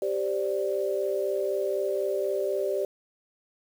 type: chord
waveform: sine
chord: G suspended fourth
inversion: none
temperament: equal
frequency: 392 / 523.3 / 587.3 Hz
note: G4 / C5 / D5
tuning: 0 / 0 / 0 cents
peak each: -28 / -32 / -29 dBFS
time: 0.02-2.85 s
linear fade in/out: 2 ms
effects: 8-bit